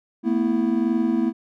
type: chord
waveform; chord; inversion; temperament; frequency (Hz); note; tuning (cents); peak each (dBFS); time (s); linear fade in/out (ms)
triangle; A suspended second; none; equal with one note detuned; 225 / 246.9 / 329.6; A3 / B3 / E4; +39 / 0 / 0; -21; 0.23-1.33; 50
effects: none